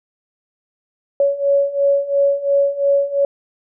sine beating tone pair, 559 / 561.9 Hz, C#5 / C#5, +14 / +23 cents, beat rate 2.9 Hz, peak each -18 / -15 dBFS, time 1.2-3.25 s, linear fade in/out 2 ms, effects none

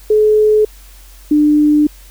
sine tone pair in turn, 427.3 / 298.6 Hz, G#4 / D4, +49 / +29 cents, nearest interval tritone, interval 620 cents, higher first, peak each -7 dBFS, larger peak neither, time 0.1-0.65 / 1.31-1.87 s, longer second, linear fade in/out 5 ms, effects added 46 Hz sine -37 dBFS peak until 2.1 s + white hiss -44 dBFS RMS until 2.1 s

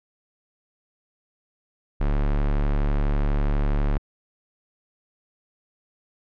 square tone, 36.07 Hz, D1, 30 cents flat, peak -20 dBFS, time 2-3.98 s, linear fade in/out 10 ms, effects low-pass 2000 Hz 12 dB/octave

